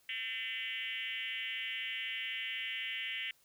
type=tone with frequency modulation; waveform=sine; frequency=2500 Hz; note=D#7; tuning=8 cents sharp; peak=-36 dBFS; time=0.09-3.31 s; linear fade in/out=2 ms; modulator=232 Hz; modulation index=2.8; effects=white hiss -69 dBFS RMS until 3.44 s